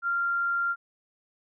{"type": "tone", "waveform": "sine", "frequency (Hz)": 1388, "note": "F6", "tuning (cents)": -11, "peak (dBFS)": -24, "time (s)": [0.02, 0.76], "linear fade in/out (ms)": 50, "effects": []}